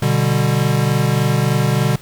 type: chord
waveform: square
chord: G major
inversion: first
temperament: equal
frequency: 123.47 / 146.83 / 196 Hz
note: B2 / D3 / G3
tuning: 0 / 0 / 0 cents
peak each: -18 / -18 / -22 dBFS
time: 0.02-1.96 s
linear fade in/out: 5 ms
effects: pink hiss -42 dBFS RMS until 2.01 s